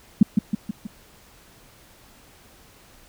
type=tone with echo; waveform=sine; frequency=209.7 Hz; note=G#3; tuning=17 cents sharp; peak=-7 dBFS; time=0.21-0.23 s; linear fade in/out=5 ms; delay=160 ms; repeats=4; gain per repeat=-5 dB; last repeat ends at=0.87 s; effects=pink hiss -52 dBFS RMS until 3.08 s

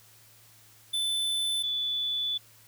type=tone pair in turn; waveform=square / sine; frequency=3514 / 3470 Hz; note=A7 / A7; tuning=-3 / -25 cents; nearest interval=unison; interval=22 cents; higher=first; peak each=-27 dBFS; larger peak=neither; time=0.93-1.63 / 1.63-2.38 s; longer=second; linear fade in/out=10 ms; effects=added 110 Hz sine -62 dBFS peak until 2.67 s + white hiss -57 dBFS RMS until 2.67 s

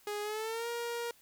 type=tone with pitch glide; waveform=sawtooth; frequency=415.3 to 471.6 Hz; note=G#4 to A#4; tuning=0 to +20 cents; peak=-31 dBFS; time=0.07-1.11 s; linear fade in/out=2 ms; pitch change=+220 cents; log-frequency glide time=0.22-0.68 s; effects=white hiss -63 dBFS RMS until 1.21 s

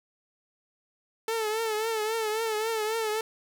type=tone with vibrato; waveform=sawtooth; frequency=440 Hz; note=A4; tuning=in tune; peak=-23 dBFS; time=1.28-3.21 s; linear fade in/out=2 ms; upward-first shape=triangle; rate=3.7 Hz; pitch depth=78 cents each way; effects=none

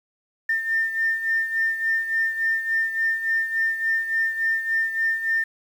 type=beating tone pair; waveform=sine; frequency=1803 / 1806.5 Hz; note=A6 / A6; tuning=+42 / +45 cents; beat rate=3.5 Hz; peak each=-21 / -27 dBFS; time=0.49-5.44 s; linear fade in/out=5 ms; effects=tanh soft clip ceiling -13 dBFS + 8-bit

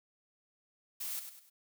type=noise with echo; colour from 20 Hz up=blue; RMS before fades=-39 dBFS; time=1-1.2 s; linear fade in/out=10 ms; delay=100 ms; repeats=3; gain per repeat=-8 dB; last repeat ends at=1.5 s; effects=none

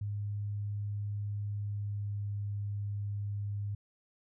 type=tone with pitch glide; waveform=sine; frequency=102.8 to 102.03 Hz; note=G#2 to G#2; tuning=-17 to -30 cents; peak=-33 dBFS; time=0.01-3.75 s; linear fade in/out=5 ms; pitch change=-13 cents; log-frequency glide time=1.52-2.33 s; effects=none

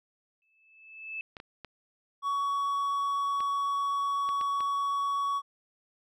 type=tone with exponential growth; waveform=sine; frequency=2621 Hz; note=E7; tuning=11 cents flat; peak=-32 dBFS; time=0.42-1.21 s; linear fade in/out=1 ms; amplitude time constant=170 ms
type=clicks; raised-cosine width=0.3 ms; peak=-26 dBFS; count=7; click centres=1.368 / 1.401 / 1.647 / 3.405 / 4.29 / 4.412 / 4.606 s
type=tone; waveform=triangle; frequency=1123 Hz; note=C#6; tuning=22 cents sharp; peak=-25 dBFS; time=2.22-5.42 s; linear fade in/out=50 ms
effects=none

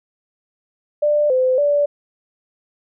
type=tone with pitch steps; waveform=sine; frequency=593 / 513 / 580 Hz; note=D5 / C5 / D5; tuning=+17 / -34 / -22 cents; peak=-13 dBFS; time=1.02-1.86 s; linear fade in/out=10 ms; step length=280 ms; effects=none

